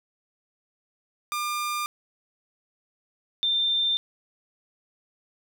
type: tone pair in turn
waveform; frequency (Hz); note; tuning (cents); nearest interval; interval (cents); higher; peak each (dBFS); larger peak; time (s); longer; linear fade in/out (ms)
sawtooth / sine; 1200 / 3587; D6 / A7; +37 / +33; octave + perfect fifth; 1896; second; -23 / -21; second; 1.32-1.86 / 3.43-3.97; neither; 0
effects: none